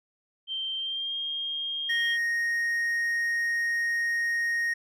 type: tone with pitch glide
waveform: sine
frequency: 3136 to 3226 Hz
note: G7 to G7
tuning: 0 to +49 cents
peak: -29 dBFS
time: 0.47-2.18 s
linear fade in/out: 50 ms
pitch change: +49 cents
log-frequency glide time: 0.77-1.15 s
type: tone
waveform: triangle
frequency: 1864.7 Hz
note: A#6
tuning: in tune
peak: -23 dBFS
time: 1.89-4.74 s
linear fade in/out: 10 ms
effects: none